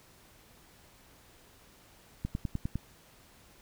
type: click train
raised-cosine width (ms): 5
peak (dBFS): -20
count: 6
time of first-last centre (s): 2.25-2.756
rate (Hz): 9.88
effects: pink hiss -59 dBFS RMS until 3.61 s